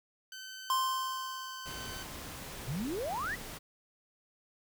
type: tone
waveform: 15% pulse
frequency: 1531 Hz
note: G6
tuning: 41 cents flat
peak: -37 dBFS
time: 0.32-2.03 s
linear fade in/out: 2 ms
type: tone with exponential decay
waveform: square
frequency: 1046.5 Hz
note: C6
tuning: in tune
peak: -27 dBFS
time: 0.7-2.59 s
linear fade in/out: 1 ms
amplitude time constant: 410 ms
type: noise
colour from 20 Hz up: pink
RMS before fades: -44 dBFS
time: 1.65-3.59 s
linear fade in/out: 20 ms
type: exponential sweep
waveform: sine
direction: up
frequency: 120 to 2067 Hz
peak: -33 dBFS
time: 2.67-3.36 s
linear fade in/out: 20 ms
effects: none